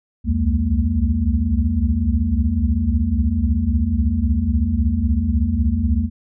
sine tone cluster, 67.2 / 70.9 / 83.4 / 206.3 / 231.6 Hz, C2 / C#2 / E2 / G#3 / A#3, +47 / +40 / +21 / -11 / -11 cents, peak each -21 / -25 / -19 / -26 / -22 dBFS, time 0.24-6.1 s, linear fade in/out 50 ms, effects none

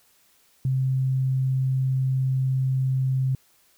sine tone, 131.5 Hz, C3, 9 cents sharp, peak -20 dBFS, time 0.65-3.35 s, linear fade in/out 2 ms, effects white hiss -61 dBFS RMS until 3.77 s

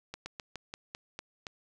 slowing click train, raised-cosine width 0.2 ms, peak -22 dBFS, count 8, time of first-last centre 0.14-1.468 s, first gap 120 ms, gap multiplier 1.15, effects none

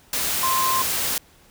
sine tone in noise, 1046.5 Hz, C6, in tune, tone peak -20 dBFS, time 0.43-0.82 s, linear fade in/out 2 ms, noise white, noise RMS -24 dBFS, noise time 0.13-1.18 s, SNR +1 dB, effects pink hiss -54 dBFS RMS until 1.5 s

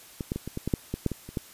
clicks, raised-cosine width 3 ms, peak -18 / -15 / -18 / -21 / -18 / -15 / -10 / -16 / -11 / -18 / -27 / -15 dBFS, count 12, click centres 0.208 / 0.319 / 0.36 / 0.476 / 0.574 / 0.676 / 0.738 / 0.94 / 1.063 / 1.117 / 1.29 / 1.372 s, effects white hiss -50 dBFS RMS until 1.53 s + resampled to 32000 Hz

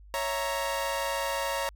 sawtooth chord, A# diminished, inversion first, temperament equal, 554.4 / 659.3 / 932.3 Hz, C#5 / E5 / A#5, 0 / 0 / 0 cents, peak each -28 / -33 / -28 dBFS, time 0.14-1.69 s, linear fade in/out 0 ms, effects added 50 Hz sine -48 dBFS peak until 1.75 s

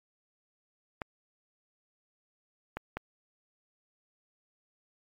clicks, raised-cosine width 0.5 ms, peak -19 dBFS, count 3, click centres 1.018 / 2.77 / 2.97 s, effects MP3 96 kbps

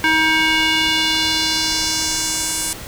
square tone with band-pass filter sweep, 316.9 Hz, D#4, 32 cents sharp, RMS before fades -18 dBFS, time 0.04-2.73 s, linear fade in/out 0 ms, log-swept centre 1900 to 9200 Hz, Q 1.8, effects pink hiss -33 dBFS RMS until 2.87 s

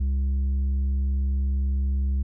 sine tone with tanh clipping, 67.3 Hz, C2, 49 cents sharp, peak -22 dBFS, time 0-2.23 s, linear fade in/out 10 ms, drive 5 dB, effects none

